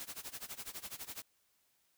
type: noise with tremolo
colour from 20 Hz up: white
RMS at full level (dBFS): -43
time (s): 0-1.22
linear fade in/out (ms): 0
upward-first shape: sine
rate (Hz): 12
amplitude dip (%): 90
effects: white hiss -75 dBFS RMS until 1.97 s